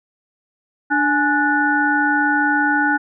harmonic tone with a mistuned harmonic, 294.2 Hz, D4, 3 cents sharp, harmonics 1 / 3 / 5 / 6, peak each -20 / -20 / -17 / -27 dBFS, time 0.9-2.98 s, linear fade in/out 20 ms, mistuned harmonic 3, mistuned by -88 cents, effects none

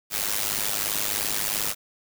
white noise with amplitude modulation, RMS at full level -23 dBFS, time 0.1-1.75 s, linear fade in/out 50 ms, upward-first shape sine, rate 103 Hz, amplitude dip 85%, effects none

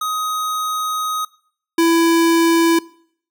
square tone pair in turn, 1256 / 332.7 Hz, D#6 / E4, +16 / +16 cents, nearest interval octave + major seventh, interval 2300 cents, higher first, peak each -20 / -12 dBFS, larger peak second, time 0.01-1.25 / 1.78-2.79 s, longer first, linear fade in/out 5 ms, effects noise-tail reverb RT60 0.6 s tail -22 dB re dry

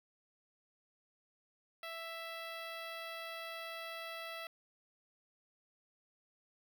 10% pulse tone with notch filter, 661 Hz, E5, 5 cents sharp, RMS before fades -45 dBFS, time 1.83-4.47 s, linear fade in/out 2 ms, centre 8000 Hz, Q 0.8, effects none

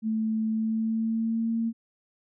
sine tone with pitch glide, 220 to 228 Hz, A3 to A#3, 0 to -38 cents, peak -24 dBFS, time 0.02-1.73 s, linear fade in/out 50 ms, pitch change +62 cents, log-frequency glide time 0.5-1.54 s, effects none

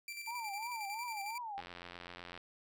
sawtooth tone with tremolo, 2349 Hz, D7, in tune, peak -38 dBFS, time 0.08-1.38 s, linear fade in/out 2 ms, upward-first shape square, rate 11 Hz, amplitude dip 45%
sine tone with vibrato, 880 Hz, A5, in tune, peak -40 dBFS, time 0.27-1.61 s, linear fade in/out 10 ms, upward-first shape triangle, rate 2.9 Hz, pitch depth 220 cents each way
click train, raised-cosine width 0.3 ms, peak -31 dBFS, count 71, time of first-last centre 1.58-2.376 s, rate 87.9 Hz
effects none

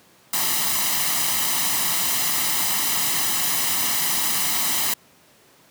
white noise with comb filter, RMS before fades -22 dBFS, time 0.33-4.94 s, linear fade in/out 5 ms, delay 1 ms, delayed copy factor +0.6, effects pink hiss -54 dBFS RMS until 5.7 s + high-pass 150 Hz 12 dB/octave

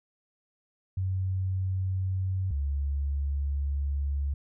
sine tone pair in turn, 94 / 70.42 Hz, F#2 / C#2, +28 / +28 cents, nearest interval perfect fourth, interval 500 cents, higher first, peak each -26 dBFS, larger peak neither, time 0.97-2.51 / 2.51-4.34 s, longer second, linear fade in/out 5 ms, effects none

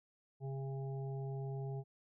harmonic tone, 135.4 Hz, C#3, 40 cents flat, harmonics 1 / 3 / 5 / 6, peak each -39 / -47 / -55 / -55 dBFS, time 0.4-1.84 s, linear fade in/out 50 ms, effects none

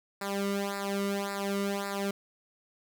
sawtooth tone with flanger, 199.2 Hz, G3, 28 cents sharp, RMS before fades -32 dBFS, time 0.21-2.11 s, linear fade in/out 5 ms, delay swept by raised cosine 0.32 to 1.22 ms, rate 1.8 Hz, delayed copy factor -0.95, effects 9-bit

